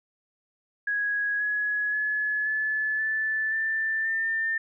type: tone with pitch steps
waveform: sine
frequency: 1661.2 / 1683.4 / 1705.9 / 1728.7 / 1751.9 / 1775.3 / 1799 Hz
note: G#6 / G#6 / G#6 / A6 / A6 / A6 / A6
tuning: 0 / +23 / +46 / -31 / -8 / +15 / +38 cents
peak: -24 dBFS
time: 0.87-4.58 s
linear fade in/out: 5 ms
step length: 530 ms
effects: none